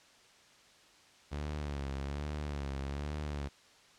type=tone with vibrato; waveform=sawtooth; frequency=71.5 Hz; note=D2; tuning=46 cents flat; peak=-32 dBFS; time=1.31-3.49 s; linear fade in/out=20 ms; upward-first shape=sine; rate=1.2 Hz; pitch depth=82 cents each way; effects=white hiss -61 dBFS RMS until 3.98 s + low-pass 6000 Hz 12 dB/octave